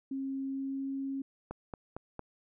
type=tone with pitch glide; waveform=sine; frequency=270 to 271.7 Hz; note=C#4 to C#4; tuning=-45 to -35 cents; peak=-33 dBFS; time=0.11-1.22 s; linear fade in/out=5 ms; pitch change=+10 cents; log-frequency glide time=0.45-0.91 s
type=click train; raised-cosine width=1 ms; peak=-25 dBFS; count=4; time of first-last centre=1.51-2.193 s; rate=4.39 Hz
effects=none